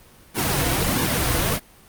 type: noise with flanger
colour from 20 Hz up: pink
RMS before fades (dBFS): -21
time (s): 0.34-1.6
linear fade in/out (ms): 50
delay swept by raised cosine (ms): 1.5 to 5.2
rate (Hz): 1.5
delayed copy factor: -0.75
effects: pink hiss -50 dBFS RMS until 1.88 s + Opus 32 kbps